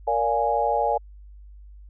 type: chord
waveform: sine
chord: Bb dominant seventh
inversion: none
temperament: equal with one note detuned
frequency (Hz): 466.2 / 578.2 / 698.5 / 830.6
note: Bb4 / D5 / F5 / Ab5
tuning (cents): 0 / -27 / 0 / 0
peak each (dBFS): -27 / -26 / -26 / -23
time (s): 0.07-0.98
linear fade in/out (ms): 10
effects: added 50 Hz sine -42 dBFS peak until 1.89 s